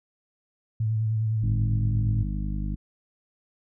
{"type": "tone with vibrato", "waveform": "sine", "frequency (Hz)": 110, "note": "A2", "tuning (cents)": 0, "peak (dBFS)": -22, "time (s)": [0.8, 2.23], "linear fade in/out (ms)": 5, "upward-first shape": "triangle", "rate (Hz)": 9.8, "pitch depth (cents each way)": 39}
{"type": "harmonic tone", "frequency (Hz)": 50.7, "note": "G#1", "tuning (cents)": -41, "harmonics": [1, 2, 3, 4, 5, 6], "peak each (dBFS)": [-28, -36, -34, -35, -43, -42], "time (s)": [1.42, 2.76], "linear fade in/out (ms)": 20}
{"effects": []}